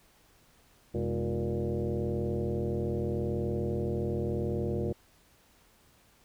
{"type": "tone with frequency modulation", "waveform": "sine", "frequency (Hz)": 133.4, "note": "C3", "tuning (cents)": 34, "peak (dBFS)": -28, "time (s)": [0.94, 4.93], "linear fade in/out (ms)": 10, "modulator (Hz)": 113, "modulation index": 3.5, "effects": ["pink hiss -63 dBFS RMS until 6.24 s"]}